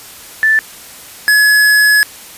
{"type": "tone pair in turn", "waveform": ["sine", "square"], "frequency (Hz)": [1760, 1696.2], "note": ["A6", "G#6"], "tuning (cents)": [0, 36], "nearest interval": "minor second", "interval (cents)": 64, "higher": "first", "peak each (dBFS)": -7, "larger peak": "neither", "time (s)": [[0.43, 0.59], [1.28, 2.03]], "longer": "second", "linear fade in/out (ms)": 0, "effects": ["white hiss -34 dBFS RMS until 2.37 s", "resampled to 32000 Hz"]}